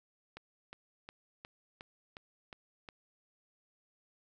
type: click train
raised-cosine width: 0.3 ms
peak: -30 dBFS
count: 8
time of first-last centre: 0.37-2.888 s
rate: 2.78 Hz
effects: none